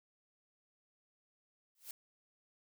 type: noise with exponential growth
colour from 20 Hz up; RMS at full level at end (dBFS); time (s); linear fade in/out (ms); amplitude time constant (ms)
blue; -42; 1.75-1.91; 1; 34
effects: none